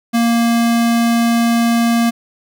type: tone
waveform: square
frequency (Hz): 233.1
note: A#3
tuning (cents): 0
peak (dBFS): -12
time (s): 0.13-2.11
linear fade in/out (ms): 20
effects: none